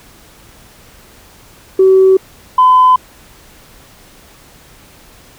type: tone pair in turn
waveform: sine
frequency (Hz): 380 / 1014.5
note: F#4 / B5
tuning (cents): +46 / +46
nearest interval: octave + perfect fourth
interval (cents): 1700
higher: second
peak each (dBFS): -3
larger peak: neither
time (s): 1.79-2.17 / 2.58-2.96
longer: neither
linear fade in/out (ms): 5
effects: tanh soft clip ceiling 0 dBFS + pink hiss -42 dBFS RMS until 5.38 s